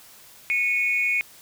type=tone pair together; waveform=sine; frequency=2200 / 2469 Hz; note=C#7 / D#7; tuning=-14 / -14 cents; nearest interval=major second; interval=200 cents; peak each=-22 dBFS; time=0.5-1.21 s; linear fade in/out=0 ms; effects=tanh soft clip ceiling -13 dBFS + white hiss -49 dBFS RMS until 1.41 s